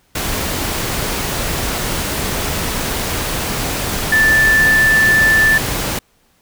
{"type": "tone in noise", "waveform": "sine", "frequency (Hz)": 1760, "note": "A6", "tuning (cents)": 0, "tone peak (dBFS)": -9, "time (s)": [4.12, 5.58], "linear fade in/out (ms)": 5, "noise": "pink", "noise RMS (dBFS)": -20, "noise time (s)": [0.15, 5.99], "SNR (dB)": 8, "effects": ["pink hiss -57 dBFS RMS until 6.41 s"]}